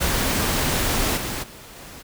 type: noise with level steps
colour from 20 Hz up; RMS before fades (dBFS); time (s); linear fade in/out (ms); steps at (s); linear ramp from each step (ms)
pink; -22 / -28 / -42 / -40; 0-2.03; 20; 1.16 / 1.42 / 1.75; 20
effects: none